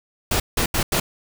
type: noise bursts at uneven times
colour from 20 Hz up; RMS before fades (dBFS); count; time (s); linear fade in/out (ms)
pink; -20; 4; 0.31-0.4 / 0.57-0.66 / 0.74-0.83 / 0.92-1; 5
effects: none